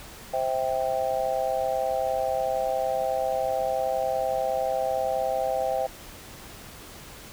sine chord, C major, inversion none, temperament just, 523.3 / 654.1 / 784.9 Hz, C5 / E5 / G5, 0 / -14 / +2 cents, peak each -28 dBFS, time 0.33-5.87 s, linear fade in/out 10 ms, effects pink hiss -44 dBFS RMS until 7.32 s

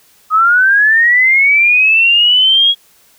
sine linear sweep, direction up, 1244.5 to 3322 Hz, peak -6 dBFS, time 0.3-2.75 s, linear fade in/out 50 ms, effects white hiss -49 dBFS RMS until 3.18 s

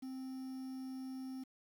triangle tone with quantisation, 261.6 Hz, C4, in tune, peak -40 dBFS, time 0.02-1.44 s, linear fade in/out 10 ms, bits 10, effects none

